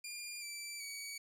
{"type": "tone with pitch steps", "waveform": "15% pulse", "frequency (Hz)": [2404, 2333, 2264], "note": ["D7", "D7", "C#7"], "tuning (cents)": [40, -12, 36], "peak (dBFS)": -36, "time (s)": [0.04, 1.18], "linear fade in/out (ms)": 5, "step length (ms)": 380, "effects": []}